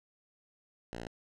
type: tone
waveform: 5% pulse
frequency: 58.27 Hz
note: A#1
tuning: in tune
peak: -29 dBFS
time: 0.93-1.07 s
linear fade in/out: 0 ms
effects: low-pass 7000 Hz 12 dB/octave